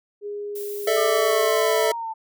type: tone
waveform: sine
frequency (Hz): 411.2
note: G#4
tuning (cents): -17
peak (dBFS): -28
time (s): 0.21-1.51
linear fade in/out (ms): 50
type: noise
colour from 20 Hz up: violet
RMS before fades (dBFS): -37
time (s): 0.55-1.86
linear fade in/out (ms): 10
type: chord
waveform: square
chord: A suspended fourth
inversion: none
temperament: equal with one note detuned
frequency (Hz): 440 / 596.6 / 659.3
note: A4 / D5 / E5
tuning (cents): 0 / +27 / 0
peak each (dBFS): -22 / -26 / -24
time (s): 0.87-1.92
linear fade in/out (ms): 5
type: linear sweep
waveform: sine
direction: down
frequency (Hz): 1214 to 880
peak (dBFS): -27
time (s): 0.96-2.14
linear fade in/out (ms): 20
effects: none